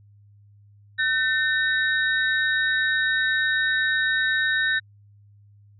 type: tone cluster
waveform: sine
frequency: 1529 / 1801 / 3796 Hz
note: G6 / A6 / A#7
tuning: -44 / +40 / +31 cents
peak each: -24 / -22 / -29 dBFS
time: 0.98-4.8 s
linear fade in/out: 20 ms
effects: added 102 Hz sine -50 dBFS peak until 5.79 s